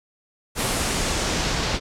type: noise with low-pass filter sweep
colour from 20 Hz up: pink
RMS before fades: -24 dBFS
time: 0.55-1.8 s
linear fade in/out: 50 ms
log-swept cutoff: 11000 to 4900 Hz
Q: 1.3
effects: none

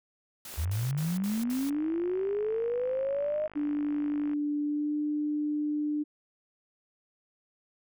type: noise bursts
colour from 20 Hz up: white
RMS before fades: -43 dBFS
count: 5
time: 0.45-1.698 s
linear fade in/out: 2 ms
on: 200 ms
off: 62 ms
type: click train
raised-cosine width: 0.5 ms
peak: -32 dBFS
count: 196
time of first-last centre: 0.54-4.334 s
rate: 51.4 Hz
type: linear sweep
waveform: sine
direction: up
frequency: 71 to 622.3 Hz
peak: -27 dBFS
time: 0.57-3.48 s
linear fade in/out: 20 ms
type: tone with pitch glide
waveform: sine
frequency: 293.7 to 298.1 Hz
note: D4 to D4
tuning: 0 to +26 cents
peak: -27 dBFS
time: 3.55-6.04 s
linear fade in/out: 20 ms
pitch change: +26 cents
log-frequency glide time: 4.62-4.95 s
effects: none

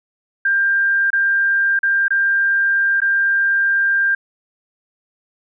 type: tone with dropouts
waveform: sine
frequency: 1592 Hz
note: G6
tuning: 26 cents sharp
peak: -13 dBFS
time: 0.45-4.15 s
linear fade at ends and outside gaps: 5 ms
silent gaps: 1.104-1.13 / 1.791-1.831 / 2.082-2.105 / 3.004-3.017 s
effects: none

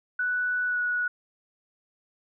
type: tone with pitch glide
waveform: sine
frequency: 1482 to 1465 Hz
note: F#6 to F#6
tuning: +2 to -18 cents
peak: -24 dBFS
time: 0.19-1.08 s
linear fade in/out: 5 ms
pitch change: -20 cents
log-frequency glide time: 0.66-0.79 s
effects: none

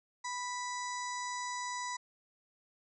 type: harmonic tone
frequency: 987.8 Hz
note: B5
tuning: in tune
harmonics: 1 / 2 / 4 / 5 / 6 / 7 / 8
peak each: -38 / -43 / -49 / -51 / -47 / -48 / -51 dBFS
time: 0.24-1.97 s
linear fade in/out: 10 ms
effects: none

